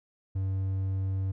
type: tone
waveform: triangle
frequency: 95.8 Hz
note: G2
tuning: 39 cents flat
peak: -25 dBFS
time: 0.35-1.32 s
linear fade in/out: 10 ms
effects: none